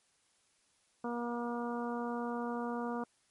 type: harmonic tone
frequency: 238.4 Hz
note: A#3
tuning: 39 cents sharp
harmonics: 1 / 2 / 3 / 4 / 5 / 6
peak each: -37 / -40 / -43 / -43 / -45 / -49 dBFS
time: 1.04-3.04 s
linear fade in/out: 5 ms
effects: white hiss -72 dBFS RMS until 3.3 s + MP3 48 kbps